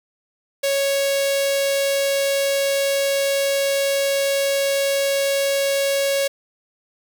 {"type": "tone with notch filter", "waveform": "sawtooth", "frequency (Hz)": 554, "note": "C#5", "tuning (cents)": -1, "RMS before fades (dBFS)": -20, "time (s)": [0.63, 6.28], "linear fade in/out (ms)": 10, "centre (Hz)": 1200, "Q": 0.93, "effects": ["8-bit"]}